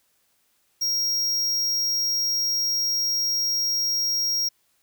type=tone; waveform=square; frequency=5600 Hz; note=F8; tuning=4 cents sharp; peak=-22 dBFS; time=0.81-4.49 s; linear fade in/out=10 ms; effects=white hiss -67 dBFS RMS until 4.82 s